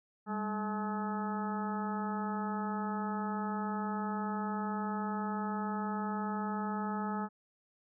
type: harmonic tone with a mistuned harmonic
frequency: 213.5 Hz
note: G#3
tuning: 48 cents sharp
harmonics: 1 / 2 / 3 / 4 / 5 / 6 / 7 / 8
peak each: -35 / -44 / -49 / -39 / -51 / -41 / -53 / -51 dBFS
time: 0.26-7.29 s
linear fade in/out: 50 ms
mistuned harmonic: 1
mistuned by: -91 cents
effects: none